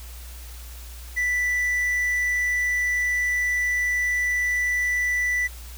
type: tone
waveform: triangle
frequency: 1975.5 Hz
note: B6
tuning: in tune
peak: -19 dBFS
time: 1.16-5.48 s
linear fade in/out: 20 ms
effects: added 60 Hz sine -37 dBFS peak until 5.77 s + white hiss -45 dBFS RMS until 5.77 s